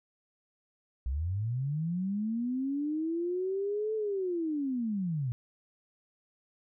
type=linear two-way sweep; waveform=sine; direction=up then down; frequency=59.5 to 440 to 116.7 Hz; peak=-29 dBFS; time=1.06-5.32 s; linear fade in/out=0 ms; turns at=3.95 s; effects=none